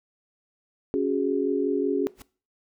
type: chord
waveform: sine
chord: C# suspended fourth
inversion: none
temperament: equal with one note detuned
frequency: 278.1 / 370 / 415.3 Hz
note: C#4 / F#4 / G#4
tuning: +6 / 0 / 0 cents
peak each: -26 dBFS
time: 0.94-2.07 s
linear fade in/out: 0 ms
type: noise with exponential growth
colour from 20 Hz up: pink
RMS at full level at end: -39 dBFS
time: 2.14-2.22 s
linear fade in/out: 2 ms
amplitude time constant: 17 ms
effects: noise-tail reverb RT60 0.4 s tail -20 dB re dry